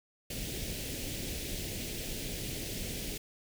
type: band-stop noise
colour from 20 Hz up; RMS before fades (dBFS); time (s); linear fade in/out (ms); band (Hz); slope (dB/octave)
pink; -38; 0.3-3.18; 5; 560 to 2200; 24
effects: none